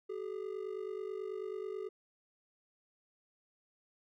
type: ring-modulated tone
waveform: triangle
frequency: 405.2 Hz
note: G#4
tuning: 43 cents flat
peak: -33 dBFS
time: 0.09-1.89 s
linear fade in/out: 10 ms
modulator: 24.6 Hz
effects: none